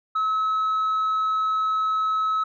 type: tone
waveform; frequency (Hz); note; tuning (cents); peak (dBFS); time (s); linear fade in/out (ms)
sine; 1290; E6; -38; -18; 0.15-2.44; 10
effects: tanh soft clip ceiling -19 dBFS